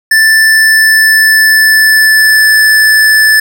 square tone with pitch glide, 1764 to 1746.8 Hz, A6 to A6, +4 to -13 cents, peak -4 dBFS, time 0.11-3.4 s, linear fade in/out 5 ms, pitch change -17 cents, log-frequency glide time 0.42-2.5 s, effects none

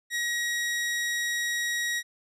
sawtooth tone, 1900 Hz, A#6, 33 cents sharp, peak -23 dBFS, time 0.1-2.03 s, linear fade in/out 50 ms, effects low-pass 11000 Hz 12 dB/octave

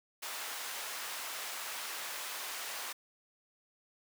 pink high-pass noise, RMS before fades -41 dBFS, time 0.22-2.93 s, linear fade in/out 10 ms, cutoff 920 Hz, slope 12 dB/octave, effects none

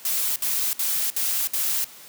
blue noise bursts, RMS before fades -24 dBFS, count 5, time 0.05-1.844 s, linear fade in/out 2 ms, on 310 ms, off 61 ms, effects white hiss -45 dBFS RMS until 2.08 s + high-pass 100 Hz 12 dB/octave

